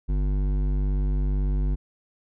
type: tone with hard clipping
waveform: sine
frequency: 49 Hz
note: G1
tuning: in tune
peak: -23 dBFS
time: 0.08-1.76 s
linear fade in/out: 20 ms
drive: 12 dB
effects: none